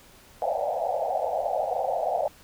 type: band-pass noise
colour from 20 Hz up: white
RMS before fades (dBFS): -27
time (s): 0.42-2.28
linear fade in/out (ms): 0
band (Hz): 510 to 820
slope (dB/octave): 96
effects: pink hiss -53 dBFS RMS until 2.43 s